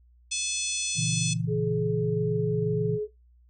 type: harmonic tone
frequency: 861 Hz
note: A5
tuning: 38 cents flat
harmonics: 3 / 4 / 5 / 6 / 7 / 8 / 9 / 10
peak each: -35 / -35 / -38 / -38 / -32 / -39 / -40 / -35 dBFS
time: 0.31-1.34 s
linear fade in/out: 10 ms
type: chord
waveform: sine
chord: A# diminished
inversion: none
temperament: equal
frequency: 116.54 / 138.59 / 164.81 Hz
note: A#2 / C#3 / E3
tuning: 0 / 0 / 0 cents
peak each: -31 / -32 / -29 dBFS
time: 0.95-2.99 s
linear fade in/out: 50 ms
type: tone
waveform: sine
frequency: 423.1 Hz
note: G#4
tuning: 32 cents sharp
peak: -26 dBFS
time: 1.47-3.08 s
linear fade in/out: 50 ms
effects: noise-tail reverb RT60 0.2 s tail -18 dB re dry + added 60 Hz sine -55 dBFS peak until 3.49 s